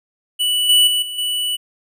square tone with level steps, 2960 Hz, F#7, in tune, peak -16 / -10 / -16 / -26 / -19 dBFS, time 0.39-1.57 s, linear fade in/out 20 ms, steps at 0.69 / 0.87 / 1.02 / 1.18 s, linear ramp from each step 5 ms, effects none

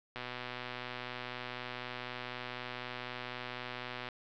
click train, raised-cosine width 0.3 ms, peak -24 dBFS, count 488, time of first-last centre 0.16-4.087 s, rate 124 Hz, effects low-pass 5000 Hz 12 dB/octave

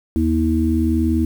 harmonic tone, 80.3 Hz, E2, 45 cents flat, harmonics 1 / 3 / 4, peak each -19 / -19 / -19 dBFS, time 0.16-1.25 s, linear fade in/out 0 ms, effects 7-bit

